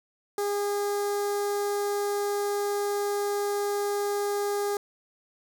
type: tone with notch filter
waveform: sawtooth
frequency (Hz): 407.6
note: G#4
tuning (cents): -32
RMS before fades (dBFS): -28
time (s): 0.38-4.77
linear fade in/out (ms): 2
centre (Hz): 2700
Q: 0.71
effects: none

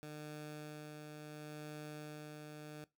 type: tone with tremolo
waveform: 15% pulse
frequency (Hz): 151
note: D3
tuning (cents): +48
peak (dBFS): -39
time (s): 0.03-2.84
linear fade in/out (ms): 0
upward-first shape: sine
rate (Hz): 0.71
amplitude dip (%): 30
effects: noise-tail reverb RT60 0.2 s tail -20 dB re dry

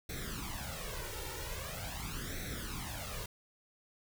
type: noise with flanger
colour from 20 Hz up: pink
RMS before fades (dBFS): -41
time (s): 0.09-3.26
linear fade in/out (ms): 5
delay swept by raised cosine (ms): 0.5 to 2.2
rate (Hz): 0.43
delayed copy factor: +0.8
effects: none

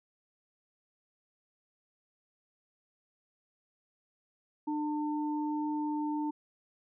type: tone pair together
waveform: sine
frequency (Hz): 300 / 899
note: D4 / A5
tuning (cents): +37 / +37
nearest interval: octave + perfect fifth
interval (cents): 1900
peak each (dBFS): -31 / -37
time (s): 4.67-6.31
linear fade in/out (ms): 10
effects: none

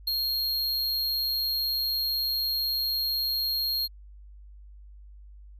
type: tone with ADSR envelope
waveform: square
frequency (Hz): 4246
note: C8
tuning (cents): +25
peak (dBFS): -23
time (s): 0.07-3.88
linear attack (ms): 8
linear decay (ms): 9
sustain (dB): -3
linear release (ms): 31
effects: added 50 Hz sine -45 dBFS peak until 5.59 s

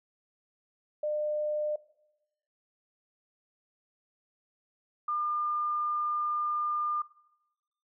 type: tone pair in turn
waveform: sine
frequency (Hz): 602 / 1204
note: D5 / D6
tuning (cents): +43 / +43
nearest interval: octave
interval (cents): 1200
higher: second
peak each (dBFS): -28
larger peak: neither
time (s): 1.03-1.76 / 5.08-7.02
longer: second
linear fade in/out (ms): 5
effects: noise-tail reverb RT60 0.9 s tail -19 dB re dry

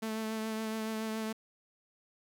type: tone with vibrato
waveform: sawtooth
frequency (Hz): 220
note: A3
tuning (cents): 0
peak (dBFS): -30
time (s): 0.02-1.33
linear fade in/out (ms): 10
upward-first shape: triangle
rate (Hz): 7.1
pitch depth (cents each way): 22
effects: 11-bit

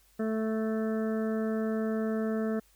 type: harmonic tone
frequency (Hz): 220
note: A3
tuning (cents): 0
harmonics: 1 / 2 / 3 / 5 / 6 / 7 / 8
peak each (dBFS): -29 / -33 / -38 / -50 / -45 / -50 / -48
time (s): 0.19-2.6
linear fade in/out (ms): 10
effects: added 50 Hz sine -65 dBFS peak until 2.75 s + white hiss -65 dBFS RMS until 2.75 s

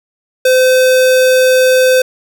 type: tone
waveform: square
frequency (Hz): 513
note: C5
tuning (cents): -34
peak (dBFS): -7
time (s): 0.45-2.02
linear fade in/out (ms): 5
effects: none

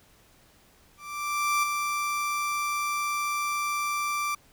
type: tone with ADSR envelope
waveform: 30% pulse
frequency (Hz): 1174.7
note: D6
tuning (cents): 0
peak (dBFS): -19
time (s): 0.97-4.35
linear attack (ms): 660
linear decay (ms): 10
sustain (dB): -5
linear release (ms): 6
effects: pink hiss -59 dBFS RMS until 4.52 s

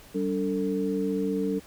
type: tone cluster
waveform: sine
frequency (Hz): 192.8 / 287.8 / 448.1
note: G3 / D4 / A4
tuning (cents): -28 / -35 / +32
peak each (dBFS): -29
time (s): 0.14-1.6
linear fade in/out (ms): 20
effects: pink hiss -51 dBFS RMS until 1.66 s

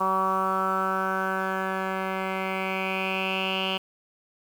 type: tone with low-pass filter sweep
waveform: 10% pulse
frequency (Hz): 189.8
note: F#3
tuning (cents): +44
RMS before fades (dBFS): -27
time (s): 0-3.78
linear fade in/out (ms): 10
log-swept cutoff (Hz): 1100 to 3000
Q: 6.6
effects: 8-bit

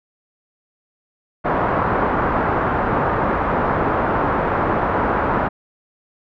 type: low-pass noise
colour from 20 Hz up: white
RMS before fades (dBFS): -19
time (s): 1.44-5.49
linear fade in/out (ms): 20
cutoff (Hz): 1300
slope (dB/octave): 24
effects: none

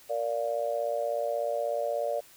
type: chord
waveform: sine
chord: Bb major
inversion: none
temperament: just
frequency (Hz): 466.2 / 582.7 / 699.2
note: Bb4 / D5 / F5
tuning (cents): 0 / -14 / +2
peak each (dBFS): -34 / -29 / -34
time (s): 0.09-2.21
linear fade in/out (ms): 20
effects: white hiss -55 dBFS RMS until 2.36 s

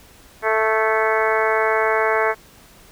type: harmonic tone with a mistuned harmonic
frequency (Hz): 220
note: A3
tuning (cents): 0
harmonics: 2 / 3 / 4 / 5 / 6 / 7 / 8 / 9 / 10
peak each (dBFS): -21 / -23 / -24 / -25 / -26 / -26 / -27 / -28 / -28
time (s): 0.42-2.35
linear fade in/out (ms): 50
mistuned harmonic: 8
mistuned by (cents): -27
effects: pink hiss -48 dBFS RMS until 2.91 s

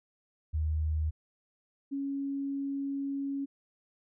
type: tone pair in turn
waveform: sine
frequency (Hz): 77.78 / 277.2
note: D#2 / C#4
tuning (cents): 0 / 0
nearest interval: octave + minor seventh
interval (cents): 2200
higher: second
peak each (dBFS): -27 / -31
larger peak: first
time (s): 0.53-1.11 / 1.91-3.46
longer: second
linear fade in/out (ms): 20
effects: none

